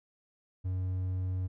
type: tone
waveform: triangle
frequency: 92.5 Hz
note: F#2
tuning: in tune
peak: -28 dBFS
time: 0.64-1.48 s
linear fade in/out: 20 ms
effects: none